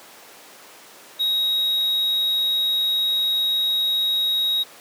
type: tone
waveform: triangle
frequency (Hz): 3793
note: A#7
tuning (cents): +29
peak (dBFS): -17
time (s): 1.19-4.64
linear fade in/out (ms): 20
effects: pink hiss -44 dBFS RMS until 4.8 s + high-pass 400 Hz 12 dB/octave